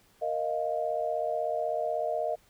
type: chord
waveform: sine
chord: Bb suspended fourth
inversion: none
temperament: equal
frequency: 466.2 / 622.3 / 698.5 Hz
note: Bb4 / Eb5 / F5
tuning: 0 / 0 / 0 cents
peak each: -35 / -30 / -32 dBFS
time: 0.21-2.36 s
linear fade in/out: 20 ms
effects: pink hiss -63 dBFS RMS until 2.49 s